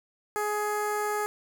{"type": "tone with notch filter", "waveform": "15% pulse", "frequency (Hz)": 419.1, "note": "G#4", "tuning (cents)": 16, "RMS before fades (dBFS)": -29, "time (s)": [0.36, 1.26], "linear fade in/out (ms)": 0, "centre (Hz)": 3800, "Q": 0.97, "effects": []}